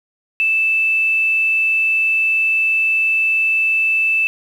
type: tone with quantisation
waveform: sine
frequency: 2637 Hz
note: E7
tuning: in tune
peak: -13 dBFS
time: 0.4-4.27 s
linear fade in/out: 0 ms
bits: 7
effects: none